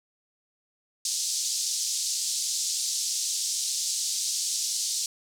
white band-pass noise, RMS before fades -29 dBFS, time 1.05-5.06 s, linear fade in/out 2 ms, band 4400 to 7800 Hz, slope 24 dB/octave, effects none

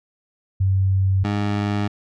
sine / 20% pulse tone pair in turn, 95.7 / 102.69 Hz, G2 / G#2, -41 / -19 cents, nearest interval minor second, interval 122 cents, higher second, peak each -15 dBFS, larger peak neither, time 0.6-1.24 / 1.24-1.88 s, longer neither, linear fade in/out 10 ms, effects low-pass 4000 Hz 12 dB/octave

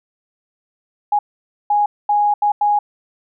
sine tone bursts at uneven times, 828 Hz, G#5, 5 cents flat, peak -12 dBFS, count 5, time 1.12-1.19 / 1.7-1.86 / 2.09-2.34 / 2.42-2.52 / 2.61-2.79 s, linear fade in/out 5 ms, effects none

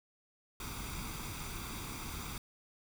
pink noise with comb filter, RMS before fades -42 dBFS, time 0.6-2.38 s, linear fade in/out 2 ms, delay 0.84 ms, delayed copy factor +0.65, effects none

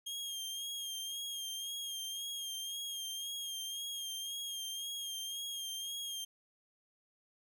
sawtooth tone with vibrato, 3226 Hz, G7, 49 cents sharp, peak -36 dBFS, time 0.06-6.25 s, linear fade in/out 10 ms, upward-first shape sine, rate 1.9 Hz, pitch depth 37 cents each way, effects none

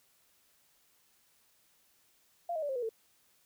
sine tone with pitch steps, 690 / 632.7 / 580.2 / 532.1 / 487.9 / 447.4 Hz, F5 / D#5 / D5 / C5 / B4 / A4, -21 / +29 / -21 / +29 / -21 / +29 cents, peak -32 dBFS, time 2.49-2.892 s, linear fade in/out 5 ms, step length 67 ms, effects white hiss -69 dBFS RMS until 3.45 s

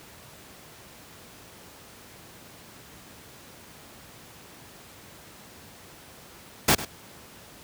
pink noise with echo, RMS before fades -18 dBFS, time 6.68-6.75 s, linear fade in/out 5 ms, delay 100 ms, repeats 1, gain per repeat -15 dB, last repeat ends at 6.85 s, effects pink hiss -48 dBFS RMS until 7.63 s + high-pass 80 Hz 12 dB/octave

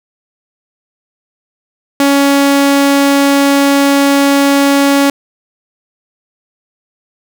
sawtooth tone, 279.8 Hz, C#4, 16 cents sharp, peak -3 dBFS, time 2-5.1 s, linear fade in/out 2 ms, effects none

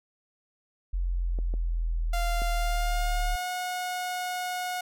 sine linear sweep, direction down, 44.42 to 36.71 Hz, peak -25 dBFS, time 0.93-3.36 s, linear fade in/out 10 ms
clicks, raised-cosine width 2 ms, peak -26 dBFS, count 3, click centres 1.388 / 1.539 / 2.419 s
sawtooth tone with pitch glide, 695 to 725.8 Hz, F5 to F#5, -9 to -34 cents, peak -26 dBFS, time 2.13-4.81 s, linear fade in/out 5 ms, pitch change +75 cents, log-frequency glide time 2.51-3.48 s
effects none

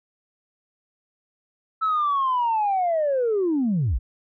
sine linear sweep, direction down, 1319 to 41.34 Hz, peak -18 dBFS, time 1.81-3.99 s, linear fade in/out 20 ms, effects tanh soft clip ceiling -16 dBFS

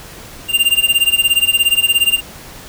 square tone with tremolo, 2794 Hz, F7, in tune, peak -8 dBFS, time 0.48-2.21 s, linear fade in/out 50 ms, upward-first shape sine, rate 17 Hz, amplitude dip 90%, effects pink hiss -35 dBFS RMS until 2.68 s

